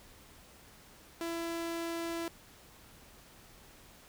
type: tone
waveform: sawtooth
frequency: 334.8 Hz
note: E4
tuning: 27 cents sharp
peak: -31 dBFS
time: 1.21-2.28 s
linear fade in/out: 0 ms
effects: pink hiss -57 dBFS RMS until 4.08 s